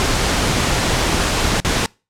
pink noise with dropouts, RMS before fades -17 dBFS, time 0-1.86 s, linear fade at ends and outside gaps 0 ms, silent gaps 1.601-1.648 s, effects noise-tail reverb RT60 0.3 s tail -25 dB re dry + low-pass 8000 Hz 12 dB/octave

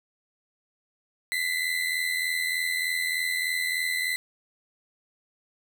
35% pulse tone pair together, 1987.7 / 2071 Hz, B6 / C7, +11 / -18 cents, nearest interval minor second, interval 71 cents, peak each -26 / -28 dBFS, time 1.32-4.16 s, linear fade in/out 0 ms, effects none

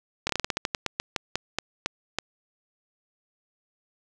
slowing click train, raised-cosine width 0.2 ms, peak -8 dBFS, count 17, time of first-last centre 0.27-2.186 s, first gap 24 ms, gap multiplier 1.19, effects none

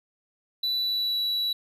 triangle tone with pitch glide, 3967 to 3928 Hz, B7 to B7, +7 to -10 cents, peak -23 dBFS, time 0.63-1.53 s, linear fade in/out 5 ms, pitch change -17 cents, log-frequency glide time 0.76-1.19 s, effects none

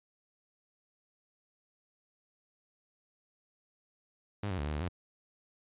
sawtooth tone with pitch steps, 102.4 / 92.9 / 72.2 / 75.7 / 74.2 / 88.6 Hz, G#2 / F#2 / D2 / D#2 / D2 / F2, -24 / +7 / -29 / -47 / +18 / +25 cents, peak -29 dBFS, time 4.43-4.886 s, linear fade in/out 5 ms, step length 76 ms, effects resampled to 8000 Hz

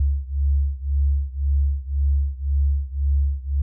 sine beating tone pair, 69.3 / 71.2 Hz, C#2 / C#2, 0 / +47 cents, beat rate 1.9 Hz, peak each -20 / -22 dBFS, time 0-3.62 s, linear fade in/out 5 ms, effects none

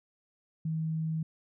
sine tone, 159.6 Hz, D#3, 44 cents sharp, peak -29 dBFS, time 0.65-1.23 s, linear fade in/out 5 ms, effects none

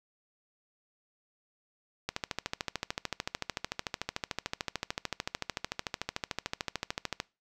click train, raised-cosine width 0.2 ms, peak -14 dBFS, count 70, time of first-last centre 2.09-7.201 s, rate 13.5 Hz, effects noise-tail reverb RT60 0.3 s tail -23 dB re dry

